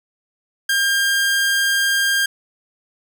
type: tone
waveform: sawtooth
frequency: 1604 Hz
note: G6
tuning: 39 cents sharp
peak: -12 dBFS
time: 0.69-2.26 s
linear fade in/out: 5 ms
effects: none